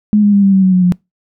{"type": "tone with pitch steps", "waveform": "sine", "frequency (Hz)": [210, 205.2, 200.5, 195.94, 191.46, 187.09, 182.82, 178.64], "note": ["G#3", "G#3", "G3", "G3", "G3", "F#3", "F#3", "F3"], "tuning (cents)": [19, -21, 39, -1, -41, 19, -20, 39], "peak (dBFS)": -6, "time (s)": [0.13, 0.922], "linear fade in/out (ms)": 0, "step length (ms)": 99, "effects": ["noise-tail reverb RT60 0.2 s tail -25 dB re dry"]}